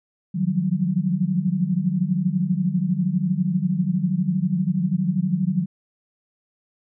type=tone cluster; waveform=sine; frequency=151.9 / 172.7 / 180.5 / 192.9 Hz; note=D#3 / F3 / F#3 / G3; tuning=-41 / -19 / -43 / -28 cents; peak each=-26 / -30 / -22 / -24 dBFS; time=0.34-5.66 s; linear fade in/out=20 ms; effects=none